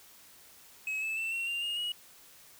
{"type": "tone with pitch steps", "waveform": "triangle", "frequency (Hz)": [2562, 2616, 2671, 2727, 2784, 2843, 2902], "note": ["E7", "E7", "E7", "F7", "F7", "F7", "F#7"], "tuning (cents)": [-50, -14, 22, -42, -6, 30, -34], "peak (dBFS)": -30, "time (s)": [0.87, 1.92], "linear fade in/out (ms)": 2, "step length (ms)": 150, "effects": ["white hiss -56 dBFS RMS until 2.59 s"]}